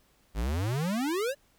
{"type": "exponential sweep", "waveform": "square", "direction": "up", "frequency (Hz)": [48.64, 587.3], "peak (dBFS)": -28, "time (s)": [0.34, 1.35], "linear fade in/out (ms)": 50, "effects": ["pink hiss -66 dBFS RMS until 1.58 s"]}